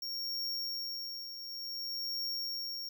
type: tone with tremolo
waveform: square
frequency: 5530 Hz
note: F8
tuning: 18 cents flat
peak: -34 dBFS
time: 0.02-2.89 s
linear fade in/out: 5 ms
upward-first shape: triangle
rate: 0.56 Hz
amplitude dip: 65%
effects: 10-bit